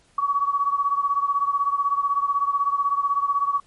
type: beating tone pair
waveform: sine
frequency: 1127 / 1143 Hz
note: C#6 / D6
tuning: +28 / -47 cents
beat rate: 16 Hz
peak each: -21 / -24 dBFS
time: 0.18-3.6 s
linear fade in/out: 5 ms
effects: pink hiss -59 dBFS RMS until 3.66 s + MP3 48 kbps